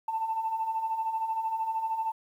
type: beating tone pair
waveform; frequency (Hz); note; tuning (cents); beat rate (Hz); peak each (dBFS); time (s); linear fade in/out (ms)
sine; 880 / 893; A5 / A5; 0 / +25; 13; -35 / -28; 0.08-2.12; 5
effects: tanh soft clip ceiling -21 dBFS + 10-bit